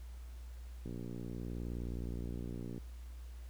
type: click train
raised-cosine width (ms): 3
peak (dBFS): -30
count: 115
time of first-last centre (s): 0.86-2.779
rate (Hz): 59.4
effects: added 60 Hz sine -45 dBFS peak until 3.49 s + pink hiss -64 dBFS RMS until 3.49 s